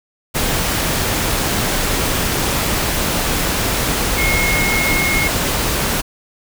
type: tone in noise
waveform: sine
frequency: 2162 Hz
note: C#7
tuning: 44 cents flat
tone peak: -17 dBFS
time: 4.17-5.29 s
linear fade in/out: 20 ms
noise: pink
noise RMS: -18 dBFS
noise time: 0.34-6.02 s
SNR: -2 dB
effects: none